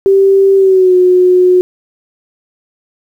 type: tone with pitch glide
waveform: sine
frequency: 390 to 363.9 Hz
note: G4 to F#4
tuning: -9 to -29 cents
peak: -4 dBFS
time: 0.06-1.61 s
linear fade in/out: 0 ms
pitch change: -120 cents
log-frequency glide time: 0.56-0.95 s
effects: 7-bit